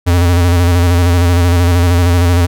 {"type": "tone with vibrato", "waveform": "square", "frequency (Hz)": 87.31, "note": "F2", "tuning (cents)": 0, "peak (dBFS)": -8, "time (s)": [0.06, 2.47], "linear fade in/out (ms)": 20, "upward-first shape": "square", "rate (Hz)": 13, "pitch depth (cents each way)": 39, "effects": []}